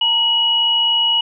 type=tone pair together; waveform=sine; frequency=918.5 / 2914 Hz; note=A#5 / F#7; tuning=-26 / -27 cents; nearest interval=octave + minor sixth; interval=1999 cents; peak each=-24 / -13 dBFS; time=0.01-1.21 s; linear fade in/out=5 ms; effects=none